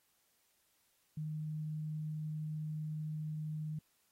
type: tone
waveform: sine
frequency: 154.1 Hz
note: D#3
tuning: 16 cents flat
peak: -37 dBFS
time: 1.17-3.79 s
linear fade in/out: 5 ms
effects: white hiss -75 dBFS RMS until 4.11 s + AAC 48 kbps